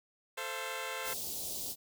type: chord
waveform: 10% pulse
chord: F major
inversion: first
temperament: equal with one note detuned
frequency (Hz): 440 / 523.3 / 680.5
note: A4 / C5 / F5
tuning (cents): 0 / 0 / -45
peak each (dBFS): -34 / -31 / -35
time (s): 0.37-1.14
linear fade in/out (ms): 10
type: band-stop noise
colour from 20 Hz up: white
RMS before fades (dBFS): -39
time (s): 1.03-1.76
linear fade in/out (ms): 50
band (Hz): 740 to 3600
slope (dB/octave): 24
effects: none